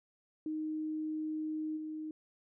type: tone with level steps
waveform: sine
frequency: 310.7 Hz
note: D#4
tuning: 2 cents flat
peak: -34 / -38 dBFS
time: 0.46-2.11 s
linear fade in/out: 2 ms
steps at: 1.76 s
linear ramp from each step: 20 ms
effects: none